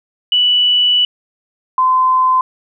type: tone pair in turn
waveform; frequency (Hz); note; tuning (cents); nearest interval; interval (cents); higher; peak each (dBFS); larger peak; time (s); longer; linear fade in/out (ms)
sine; 2960 / 1028.8; F#7 / C6; 0 / -30; octave + tritone; 1830; first; -9; neither; 0.32-1.05 / 1.78-2.41; first; 2
effects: none